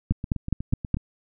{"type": "two click trains", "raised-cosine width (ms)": 5, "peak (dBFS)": [-18, -9], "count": [8, 5], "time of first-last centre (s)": [[0.12, 0.97], [0.11, 0.943]], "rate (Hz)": [8.24, 4.8], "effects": []}